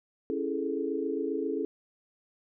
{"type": "chord", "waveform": "sine", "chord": "A major seventh", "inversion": "first", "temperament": "just", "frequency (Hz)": [275, 330, 412.5, 440], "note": ["C#4", "E4", "G#4", "A4"], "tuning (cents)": [-14, 2, -12, 0], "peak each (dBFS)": -34, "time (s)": [0.3, 1.65], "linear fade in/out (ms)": 0, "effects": []}